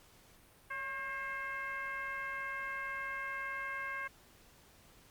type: tone with frequency modulation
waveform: sine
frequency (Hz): 1605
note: G6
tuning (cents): +40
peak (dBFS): -37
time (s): 0.7-4.08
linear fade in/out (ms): 10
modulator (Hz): 521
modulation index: 1.2
effects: pink hiss -62 dBFS RMS until 5.1 s + Opus 48 kbps